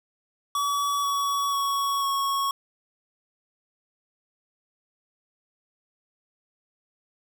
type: tone with pitch steps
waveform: square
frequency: 1139 / 1127.2 / 1115.6 / 1104 Hz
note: C#6 / C#6 / C#6 / C#6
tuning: +47 / +29 / +11 / -7 cents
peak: -24 dBFS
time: 0.55-2.51 s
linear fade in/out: 2 ms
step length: 490 ms
effects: 9-bit